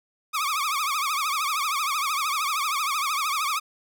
sawtooth tone with vibrato, 1184 Hz, D6, 14 cents sharp, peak -20 dBFS, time 0.33-3.6 s, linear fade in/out 20 ms, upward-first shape triangle, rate 13 Hz, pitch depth 180 cents each way, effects none

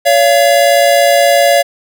square tone pair together, 564.8 / 684 Hz, C#5 / F5, +32 / -36 cents, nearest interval minor third, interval 332 cents, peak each -10 dBFS, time 0.05-1.63 s, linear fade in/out 20 ms, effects none

